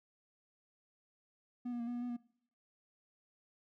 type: tone with pitch steps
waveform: triangle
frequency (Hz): 244.9 / 240.1 / 233.9 / 242.5 / 241.1 / 245.2 / 239.5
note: B3 / B3 / A#3 / B3 / B3 / B3 / A#3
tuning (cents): -14 / -49 / +6 / -31 / -41 / -12 / +47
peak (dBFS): -35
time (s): 1.65-2.168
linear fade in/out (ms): 10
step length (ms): 74
effects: noise-tail reverb RT60 0.6 s tail -20 dB re dry